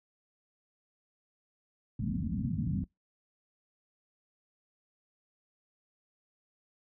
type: low-pass noise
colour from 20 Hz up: white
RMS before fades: -32 dBFS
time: 1.99-2.84 s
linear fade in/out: 5 ms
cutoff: 260 Hz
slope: 96 dB/octave
effects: noise-tail reverb RT60 0.2 s tail -26 dB re dry + high-pass 60 Hz 12 dB/octave